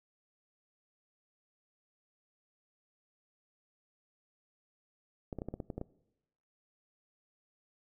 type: clicks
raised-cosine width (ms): 2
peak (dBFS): -25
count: 9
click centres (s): 5.328 / 5.387 / 5.419 / 5.486 / 5.54 / 5.602 / 5.702 / 5.78 / 5.814
effects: noise-tail reverb RT60 0.9 s tail -21 dB re dry